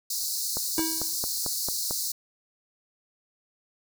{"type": "high-pass noise", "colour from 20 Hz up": "pink", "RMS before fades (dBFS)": -30, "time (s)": [0.1, 2.12], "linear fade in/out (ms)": 5, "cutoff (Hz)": 4100, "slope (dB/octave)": 96}
{"type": "click train", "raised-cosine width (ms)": 1, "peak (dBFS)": -19, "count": 7, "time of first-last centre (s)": [0.57, 1.909], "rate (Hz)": 4.48}
{"type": "tone with exponential decay", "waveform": "square", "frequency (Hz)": 322.6, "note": "E4", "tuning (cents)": -37, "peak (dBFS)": -24, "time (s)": [0.78, 1.22], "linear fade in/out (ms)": 1, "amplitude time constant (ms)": 94}
{"effects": []}